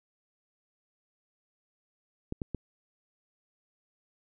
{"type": "clicks", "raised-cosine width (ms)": 3, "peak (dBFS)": -20, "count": 3, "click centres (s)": [2.324, 2.418, 2.547], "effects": []}